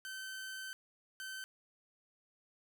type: tone bursts at uneven times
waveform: sawtooth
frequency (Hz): 1538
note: G6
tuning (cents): -33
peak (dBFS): -39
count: 2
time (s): 0.05-0.73 / 1.2-1.44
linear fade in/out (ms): 0
effects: none